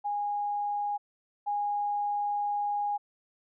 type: tone pair in turn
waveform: sine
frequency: 822 / 822 Hz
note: G#5 / G#5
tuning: -18 / -18 cents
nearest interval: unison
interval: 0 cents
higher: neither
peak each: -28 / -27 dBFS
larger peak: second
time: 0.04-0.98 / 1.46-2.98 s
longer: second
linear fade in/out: 20 ms
effects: none